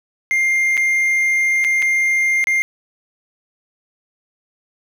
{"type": "tone with dropouts", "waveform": "triangle", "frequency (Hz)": 2109, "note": "C7", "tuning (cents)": 13, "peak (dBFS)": -12, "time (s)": [0.31, 2.62], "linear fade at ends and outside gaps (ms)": 0, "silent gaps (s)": [[0.77, 0.776], [1.642, 1.647], [1.821, 1.825], [2.441, 2.471]], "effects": []}